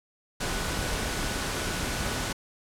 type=tone in noise; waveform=sine; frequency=1480 Hz; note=F#6; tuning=in tune; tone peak=-41 dBFS; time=0.4-2.33 s; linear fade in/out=10 ms; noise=pink; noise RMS=-30 dBFS; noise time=0.4-2.33 s; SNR=-14 dB; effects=low-pass 10000 Hz 12 dB/octave